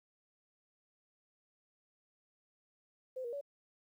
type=tone with pitch steps; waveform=sine; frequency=515 / 474.5 / 567 Hz; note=C5 / A#4 / C#5; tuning=-28 / +31 / +39 cents; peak=-38 dBFS; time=3.16-3.412 s; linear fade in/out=10 ms; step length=84 ms; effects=12-bit